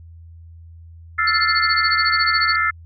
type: chord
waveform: sine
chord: F major seventh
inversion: third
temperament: equal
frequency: 1318.5 / 1396.9 / 1760 / 2093 Hz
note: E6 / F6 / A6 / C7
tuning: 0 / 0 / 0 / 0 cents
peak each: -20 / -23 / -21 / -21 dBFS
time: 1.18-2.71 s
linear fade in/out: 10 ms
type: tone with tremolo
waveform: sine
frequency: 4435 Hz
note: C#8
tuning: in tune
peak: -16 dBFS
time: 1.27-2.56 s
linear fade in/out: 5 ms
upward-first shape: sine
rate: 14 Hz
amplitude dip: 100%
effects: added 83 Hz sine -38 dBFS peak until 2.85 s + MP3 64 kbps